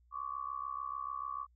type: tone with amplitude modulation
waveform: sine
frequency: 1136 Hz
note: C#6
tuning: 42 cents sharp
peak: -33 dBFS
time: 0.11-1.47 s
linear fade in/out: 50 ms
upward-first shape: sine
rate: 66.8 Hz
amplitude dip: 95%
effects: added 60 Hz sine -64 dBFS peak until 1.55 s